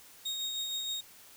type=tone with tremolo; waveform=35% pulse; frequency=3729 Hz; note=A#7; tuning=in tune; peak=-30 dBFS; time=0.25-1.01 s; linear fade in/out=10 ms; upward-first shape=sine; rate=6.4 Hz; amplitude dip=30%; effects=white hiss -55 dBFS RMS until 1.36 s